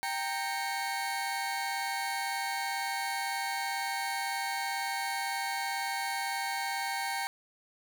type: tone cluster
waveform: 30% pulse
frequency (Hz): 786 / 924 / 2201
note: G5 / A#5 / C#7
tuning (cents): +4 / -16 / -13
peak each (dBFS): -32 / -34 / -35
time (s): 0.03-7.27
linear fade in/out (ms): 0
effects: none